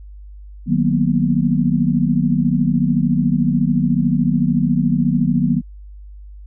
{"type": "chord", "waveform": "sine", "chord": "B major seventh", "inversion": "first", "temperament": "equal with one note detuned", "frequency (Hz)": [153.87, 185, 233.1, 246.9], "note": ["D#3", "F#3", "A#3", "B3"], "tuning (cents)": [-19, 0, 0, 0], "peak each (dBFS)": -19, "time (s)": [0.66, 5.62], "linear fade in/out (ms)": 50, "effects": ["added 50 Hz sine -34 dBFS peak until 6.46 s"]}